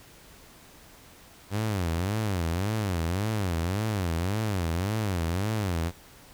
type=tone with vibrato; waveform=sawtooth; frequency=95.1 Hz; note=F#2; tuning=48 cents sharp; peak=-22 dBFS; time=1.5-5.92 s; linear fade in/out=50 ms; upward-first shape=sine; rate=1.8 Hz; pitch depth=260 cents each way; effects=pink hiss -52 dBFS RMS until 6.33 s